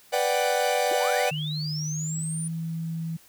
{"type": "chord", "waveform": "45% pulse", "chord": "G major seventh", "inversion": "first", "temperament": "equal", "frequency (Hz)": [493.9, 587.3, 740, 784], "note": ["B4", "D5", "F#5", "G5"], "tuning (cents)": [0, 0, 0, 0], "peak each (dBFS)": [-27, -27, -28, -29], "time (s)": [0.12, 1.31], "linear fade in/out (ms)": 20}
{"type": "linear sweep", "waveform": "sine", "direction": "up", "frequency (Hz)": [281.5, 9560], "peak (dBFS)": -32, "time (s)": [0.91, 2.48], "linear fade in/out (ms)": 5}
{"type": "tone with pitch glide", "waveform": "sine", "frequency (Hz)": [152.7, 163.66], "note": ["D#3", "E3"], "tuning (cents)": [-32, -12], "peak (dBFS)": -28, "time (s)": [1.31, 3.17], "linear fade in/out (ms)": 10, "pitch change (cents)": 120, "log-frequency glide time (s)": [1.89, 2.49]}
{"effects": ["white hiss -55 dBFS RMS until 3.28 s"]}